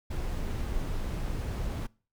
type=noise; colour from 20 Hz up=brown; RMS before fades=-32 dBFS; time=0.1-1.87 s; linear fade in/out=10 ms; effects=noise-tail reverb RT60 0.4 s tail -24 dB re dry